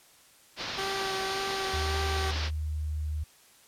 white low-pass noise, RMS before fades -36 dBFS, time 0.56-2.51 s, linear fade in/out 50 ms, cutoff 5300 Hz, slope 48 dB/octave
15% pulse tone with vibrato, 387 Hz, G4, 22 cents flat, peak -25 dBFS, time 0.77-2.32 s, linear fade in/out 20 ms, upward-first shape sine, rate 1.8 Hz, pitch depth 14 cents each way
sine tone with pitch glide, 76.9 to 76.24 Hz, D#2 to D#2, -20 to -35 cents, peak -29 dBFS, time 1.73-3.24 s, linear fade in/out 10 ms, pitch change -15 cents, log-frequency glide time 2.55-2.89 s
effects white hiss -58 dBFS RMS until 3.67 s + low-pass 12000 Hz 12 dB/octave

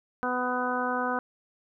harmonic tone, 249.7 Hz, B3, 19 cents sharp, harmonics 1 / 2 / 3 / 4 / 5 / 6, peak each -33 / -33 / -33 / -33 / -33 / -33 dBFS, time 0.23-1.19 s, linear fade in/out 0 ms, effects none

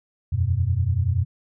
sine chord, E suspended second, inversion none, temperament just, 82.41 / 92.71 / 123.61 Hz, E2 / F#2 / B2, 0 / +4 / +2 cents, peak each -26 / -21 / -24 dBFS, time 0.32-1.25 s, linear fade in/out 10 ms, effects none

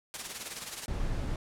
white noise with tremolo, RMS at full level -36 dBFS, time 0.14-0.86 s, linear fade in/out 0 ms, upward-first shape sine, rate 19 Hz, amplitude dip 60%
brown noise, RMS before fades -32 dBFS, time 0.88-1.36 s, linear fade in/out 2 ms
effects low-pass 10000 Hz 12 dB/octave

